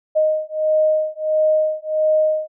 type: beating tone pair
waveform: sine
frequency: 620 / 621.5 Hz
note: D#5 / D#5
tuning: -6 / -2 cents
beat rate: 1.5 Hz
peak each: -18 dBFS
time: 0.15-2.48 s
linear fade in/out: 20 ms
effects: none